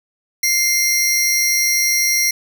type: tone pair together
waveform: sawtooth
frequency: 2100 / 5652 Hz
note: C7 / F8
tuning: +6 / +20 cents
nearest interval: octave + perfect fourth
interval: 1714 cents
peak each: -14 dBFS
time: 0.43-2.31 s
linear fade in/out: 5 ms
effects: none